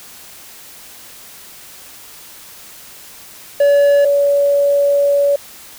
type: tone pair in turn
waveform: triangle / sine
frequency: 570 / 567.9 Hz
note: C#5 / C#5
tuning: +48 / +42 cents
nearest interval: unison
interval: 6 cents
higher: first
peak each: -6 / -10 dBFS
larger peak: first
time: 3.6-4.05 / 4.05-5.36 s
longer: second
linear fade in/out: 5 ms
effects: white hiss -38 dBFS RMS until 5.78 s